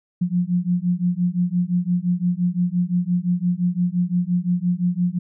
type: beating tone pair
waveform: sine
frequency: 174.61 / 180.41 Hz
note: F3 / F#3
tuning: 0 / -43 cents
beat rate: 5.8 Hz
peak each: -21 dBFS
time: 0.21-5.19 s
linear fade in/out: 10 ms
effects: none